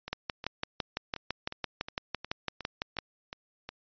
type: two click trains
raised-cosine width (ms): 0.2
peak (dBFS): -13 / -21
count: 18 / 11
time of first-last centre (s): 0.13-2.987 / 0.08-3.69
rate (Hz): 5.95 / 2.77
effects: resampled to 11025 Hz